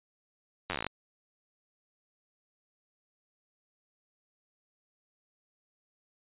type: slowing click train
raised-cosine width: 0.3 ms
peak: -16 dBFS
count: 12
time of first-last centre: 0.7-0.866 s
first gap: 10 ms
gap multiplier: 1.08
effects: resampled to 8000 Hz